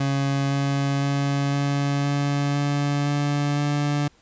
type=tone with pitch steps; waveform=30% pulse; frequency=138.59 / 139.55 / 140.52 / 141.5 / 142.49 / 143.48 / 144.48 / 145.48 Hz; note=C#3 / C#3 / C#3 / C#3 / C#3 / D3 / D3 / D3; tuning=0 / +12 / +24 / +36 / +48 / -40 / -28 / -16 cents; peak=-18 dBFS; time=0-4.08 s; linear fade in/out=5 ms; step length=510 ms; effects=pink hiss -58 dBFS RMS until 4.21 s + resampled to 16000 Hz